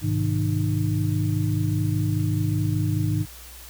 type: tone cluster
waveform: sine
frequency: 103.7 / 128.7 / 157.4 / 306.2 Hz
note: G#2 / C3 / D#3 / D#4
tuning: -2 / -28 / +20 / -28 cents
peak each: -23 / -29 / -26 / -29 dBFS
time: 0.01-3.26 s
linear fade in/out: 50 ms
effects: added 60 Hz sine -44 dBFS peak until 3.69 s + white hiss -44 dBFS RMS until 3.69 s

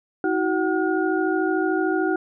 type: tone cluster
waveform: sine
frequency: 320.2 / 373.6 / 750 / 1436 Hz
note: D#4 / F#4 / F#5 / F6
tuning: +50 / +17 / +23 / +48 cents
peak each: -23 / -23 / -28 / -28 dBFS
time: 0.24-2.16 s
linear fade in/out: 2 ms
effects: none

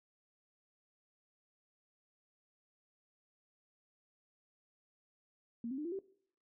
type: tone with pitch steps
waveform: sine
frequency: 233.1 / 264.7 / 300.6 / 341.3 / 387.5 Hz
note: A#3 / C4 / D4 / F4 / G4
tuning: 0 / +20 / +40 / -40 / -20 cents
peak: -37 dBFS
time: 5.64-5.99 s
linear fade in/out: 2 ms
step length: 70 ms
effects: noise-tail reverb RT60 0.6 s tail -19 dB re dry

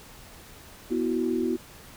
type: chord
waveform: sine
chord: B suspended fourth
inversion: none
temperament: just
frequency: 246.9 / 329.3 / 370.4 Hz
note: B3 / E4 / F#4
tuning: 0 / -2 / +2 cents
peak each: -28 dBFS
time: 0.9-1.57 s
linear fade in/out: 20 ms
effects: pink hiss -48 dBFS RMS until 1.96 s

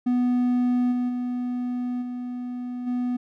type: tone with level steps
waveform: triangle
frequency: 246.9 Hz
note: B3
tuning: in tune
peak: -17 / -20 / -23 / -27 / -21 dBFS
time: 0.06-3.17 s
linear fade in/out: 10 ms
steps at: 0.91 / 1.08 / 2.01 / 2.86 s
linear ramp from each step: 20 ms
effects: none

